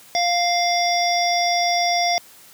harmonic tone, 698.5 Hz, F5, in tune, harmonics 1 / 3 / 5 / 7 / 8, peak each -19 / -25 / -29 / -28 / -24 dBFS, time 0.15-2.18 s, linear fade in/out 0 ms, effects white hiss -47 dBFS RMS until 2.53 s + high-pass 80 Hz 12 dB/octave

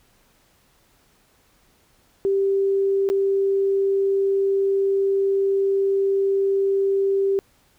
sine tone with dropouts, 392 Hz, G4, in tune, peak -17 dBFS, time 2.25-7.39 s, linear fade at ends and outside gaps 0 ms, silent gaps 3.09-3.1 s, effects pink hiss -60 dBFS RMS until 7.78 s

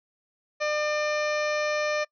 harmonic tone, 600 Hz, D5, 37 cents sharp, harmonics 1 / 2 / 3 / 4 / 5 / 6 / 7 / 8 / 9 / 10, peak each -26 / -33 / -33 / -33 / -46 / -46 / -41 / -50 / -43 / -43 dBFS, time 0.6-2.05 s, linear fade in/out 20 ms, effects noise-tail reverb RT60 0.1 s tail -24 dB re dry

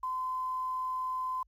sine tone with quantisation, 1026 Hz, C6, 34 cents flat, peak -31 dBFS, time 0.03-1.43 s, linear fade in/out 5 ms, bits 10, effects added 50 Hz sine -64 dBFS peak until 1.47 s

